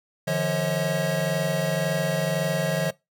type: tone cluster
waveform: square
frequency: 148.8 / 170.7 / 546 / 638 Hz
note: D3 / F3 / C#5 / D#5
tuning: +23 / -39 / -26 / +43 cents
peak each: -29 dBFS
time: 0.27-2.91 s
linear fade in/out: 10 ms
effects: noise-tail reverb RT60 0.2 s tail -21 dB re dry